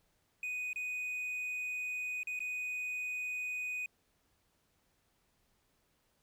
triangle tone with dropouts, 2489 Hz, D#7, in tune, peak -34 dBFS, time 0.43-3.86 s, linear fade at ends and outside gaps 2 ms, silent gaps 0.731-0.759 / 2.232-2.271 / 2.392-2.403 s, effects pink hiss -75 dBFS RMS until 6.22 s

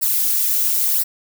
violet noise with flanger, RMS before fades -18 dBFS, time 0.01-1.04 s, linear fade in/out 20 ms, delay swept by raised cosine 0.3 to 5.7 ms, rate 0.98 Hz, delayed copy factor -0.9, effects none

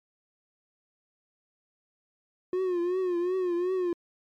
triangle tone with vibrato, 360 Hz, F#4, 47 cents flat, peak -23 dBFS, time 2.53-3.93 s, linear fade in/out 2 ms, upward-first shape triangle, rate 2.7 Hz, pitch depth 93 cents each way, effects MP3 96 kbps

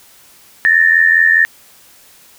sine tone pair together, 1752.2 / 1837 Hz, A6 / A#6, -8 / -26 cents, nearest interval minor second, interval 82 cents, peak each -10 / -10 dBFS, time 0.65-1.45 s, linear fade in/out 0 ms, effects white hiss -45 dBFS RMS until 2.38 s

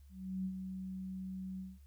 sine tone with ADSR envelope, 188 Hz, F#3, 28 cents sharp, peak -34 dBFS, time 0.09-1.79 s, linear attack 360 ms, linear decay 68 ms, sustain -6 dB, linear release 200 ms, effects added 70 Hz sine -55 dBFS peak until 1.86 s + white hiss -75 dBFS RMS until 1.86 s

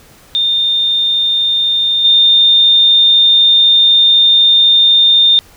sine tone with level steps, 3626 Hz, A#7, 49 cents flat, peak -10 / -5 dBFS, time 0.35-5.39 s, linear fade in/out 0 ms, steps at 2.04 s, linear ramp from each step 10 ms, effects pink hiss -43 dBFS RMS until 5.56 s

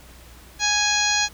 harmonic tone, 830.6 Hz, G#5, in tune, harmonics 1 / 2 / 3 / 4 / 5 / 6 / 7 / 8, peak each -27 / -25 / -26 / -28 / -25 / -31 / -30 / -25 dBFS, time 0.59-1.29 s, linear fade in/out 50 ms, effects added 60 Hz sine -46 dBFS peak until 1.33 s + pink hiss -48 dBFS RMS until 1.33 s

